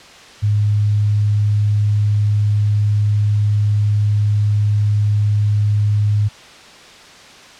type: tone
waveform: sine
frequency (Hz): 104.2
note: G#2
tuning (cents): +6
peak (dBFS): -12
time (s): 0.42-6.29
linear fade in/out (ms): 20
effects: white hiss -40 dBFS RMS until 7.59 s + low-pass 5000 Hz 12 dB/octave